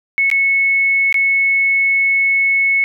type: tone with dropouts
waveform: sine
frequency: 2200 Hz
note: C#7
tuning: 14 cents flat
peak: -11 dBFS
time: 0.18-2.84 s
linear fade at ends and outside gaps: 0 ms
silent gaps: 0.301-0.314 / 1.126-1.143 s
effects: none